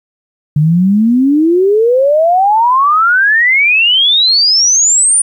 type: exponential sweep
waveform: sine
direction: up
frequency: 145.1 to 9560 Hz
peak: -6 dBFS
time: 0.56-5.22 s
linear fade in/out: 5 ms
effects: 8-bit